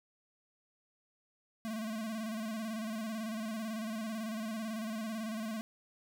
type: tone with vibrato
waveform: square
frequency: 220 Hz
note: A3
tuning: in tune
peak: -37 dBFS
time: 1.65-5.61 s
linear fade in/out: 0 ms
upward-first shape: square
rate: 18 Hz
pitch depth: 51 cents each way
effects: none